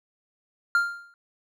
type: tone with exponential decay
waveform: triangle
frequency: 1396.9 Hz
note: F6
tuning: in tune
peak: -14 dBFS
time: 0.75-1.14 s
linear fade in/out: 1 ms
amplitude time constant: 84 ms
effects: none